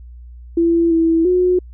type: tone with pitch steps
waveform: sine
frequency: 336.2 / 328.4 / 362.5 Hz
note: E4 / E4 / F#4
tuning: +34 / -6 / -35 cents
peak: -11 dBFS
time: 0.57-1.59 s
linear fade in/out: 5 ms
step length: 340 ms
effects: added 60 Hz sine -34 dBFS peak until 1.73 s